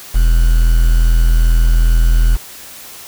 triangle tone with quantisation, 41.2 Hz, E1, in tune, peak -5 dBFS, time 0.14-2.37 s, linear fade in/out 20 ms, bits 5, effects white hiss -34 dBFS RMS until 3.07 s

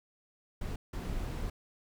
brown noise bursts at uneven times, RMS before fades -36 dBFS, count 2, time 0.61-0.76 / 0.93-1.5 s, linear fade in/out 5 ms, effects none

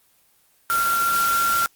sine tone in noise, 1376 Hz, F6, 26 cents flat, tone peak -18 dBFS, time 0.7-1.66 s, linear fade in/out 0 ms, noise white, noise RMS -27 dBFS, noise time 0.7-1.66 s, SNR +6 dB, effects white hiss -60 dBFS RMS until 1.75 s + Opus 24 kbps

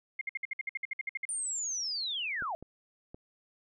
sine tone bursts, 2123 Hz, C7, 25 cents sharp, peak -31 dBFS, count 14, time 0.19-1.253 s, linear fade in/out 5 ms, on 23 ms, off 57 ms
sine linear sweep, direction down, 9200 to 615 Hz, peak -32 dBFS, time 1.29-2.55 s, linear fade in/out 0 ms
clicks, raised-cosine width 2 ms, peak -32 dBFS, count 3, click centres 2.423 / 2.626 / 3.145 s
effects none

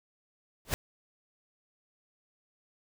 pink noise with exponential growth, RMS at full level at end -25 dBFS, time 0.65-0.74 s, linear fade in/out 0 ms, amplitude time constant 19 ms, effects none

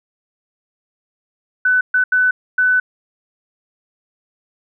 sine tone bursts at uneven times, 1500 Hz, F#6, 23 cents sharp, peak -11 dBFS, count 4, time 1.65-1.81 / 1.94-2.04 / 2.12-2.31 / 2.58-2.8 s, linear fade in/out 5 ms, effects none

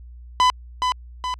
45% pulse tone with echo, 1003 Hz, B5, 26 cents sharp, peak -13 dBFS, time 0.4-0.5 s, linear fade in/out 0 ms, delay 420 ms, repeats 2, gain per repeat -5 dB, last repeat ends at 1.34 s, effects added 60 Hz sine -38 dBFS peak until 1.39 s + low-pass 5000 Hz 12 dB/octave

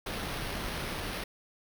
pink noise with sample-and-hold, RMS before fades -36 dBFS, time 0.06-1.24 s, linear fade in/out 5 ms, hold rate 7350 Hz, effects none

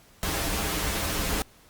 pink noise with comb filter, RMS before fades -28 dBFS, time 0.23-1.42 s, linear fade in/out 0 ms, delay 8.2 ms, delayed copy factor -0.9, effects pink hiss -56 dBFS RMS until 1.69 s + Opus 48 kbps

